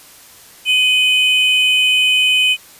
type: tone pair together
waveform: triangle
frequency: 2503 / 3024 Hz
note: D#7 / F#7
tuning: +10 / +37 cents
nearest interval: minor third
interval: 327 cents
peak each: -12 dBFS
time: 0.65-2.57 s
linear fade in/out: 50 ms
effects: white hiss -42 dBFS RMS until 2.79 s + resampled to 32000 Hz